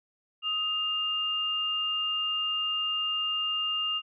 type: tone pair together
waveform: sine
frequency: 1255.7 / 2810 Hz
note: D#6 / F7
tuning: +15 / +10 cents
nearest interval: octave + major second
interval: 1395 cents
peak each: -36 / -27 dBFS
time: 0.42-4.02 s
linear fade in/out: 50 ms
effects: none